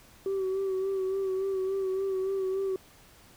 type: tone with vibrato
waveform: sine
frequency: 383.3 Hz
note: G4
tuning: 39 cents flat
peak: -25 dBFS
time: 0.26-2.76 s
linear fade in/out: 2 ms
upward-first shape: sine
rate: 3.5 Hz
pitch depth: 35 cents each way
effects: tanh soft clip ceiling -25 dBFS + pink hiss -56 dBFS RMS until 3.36 s